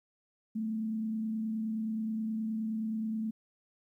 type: tone with frequency modulation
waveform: sine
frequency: 220 Hz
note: A3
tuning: in tune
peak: -31 dBFS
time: 0.55-3.31 s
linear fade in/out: 10 ms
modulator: 29.5 Hz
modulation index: 0.26
effects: 12-bit